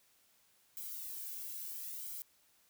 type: noise with flanger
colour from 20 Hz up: violet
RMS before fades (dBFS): -44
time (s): 0.77-2.22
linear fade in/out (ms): 0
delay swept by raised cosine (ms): 1.1 to 1.66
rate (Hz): 0.72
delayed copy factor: -0.55
effects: white hiss -70 dBFS RMS until 2.69 s